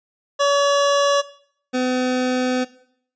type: tone pair in turn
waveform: 25% pulse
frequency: 567 / 253.4 Hz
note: C#5 / B3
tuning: +39 / +45 cents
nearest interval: octave + major second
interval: 1394 cents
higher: first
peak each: -11 / -15 dBFS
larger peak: first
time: 0.39-1.22 / 1.73-2.65 s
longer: second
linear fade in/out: 20 ms
effects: noise-tail reverb RT60 0.6 s tail -17 dB re dry + resampled to 16000 Hz